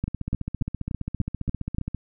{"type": "two click trains", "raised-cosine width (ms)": 5, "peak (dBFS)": [-13, -16], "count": [7, 29], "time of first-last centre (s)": [[0.04, 1.784], [0.08, 1.947]], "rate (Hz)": [3.44, 15], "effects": []}